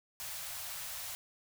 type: band-stop noise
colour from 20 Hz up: white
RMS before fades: -42 dBFS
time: 0.2-1.15 s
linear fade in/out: 0 ms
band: 160 to 560 Hz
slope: 48 dB/octave
effects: none